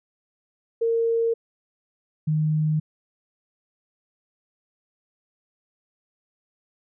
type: tone pair in turn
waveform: sine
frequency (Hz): 459.4 / 154.37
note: A#4 / D#3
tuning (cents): -25 / -13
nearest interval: octave + perfect fifth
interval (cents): 1888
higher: first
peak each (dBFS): -19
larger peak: neither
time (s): 0.81-1.34 / 2.27-2.8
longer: neither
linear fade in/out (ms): 10
effects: none